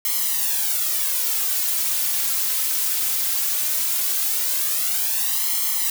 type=noise with flanger; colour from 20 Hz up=blue; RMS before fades=-22 dBFS; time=0.05-5.9 s; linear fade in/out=2 ms; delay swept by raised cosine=0.95 to 3.95 ms; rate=0.18 Hz; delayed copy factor=+0.95; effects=none